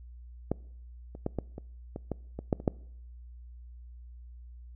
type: clicks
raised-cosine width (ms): 2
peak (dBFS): -14 / -30 / -16 / -17 / -26 / -23 / -18 / -23 / -11 / -28 / -10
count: 11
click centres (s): 0.516 / 1.151 / 1.264 / 1.387 / 1.581 / 1.961 / 2.117 / 2.39 / 2.528 / 2.601 / 2.678
effects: noise-tail reverb RT60 0.7 s tail -24 dB re dry + added 60 Hz sine -45 dBFS peak until 4.75 s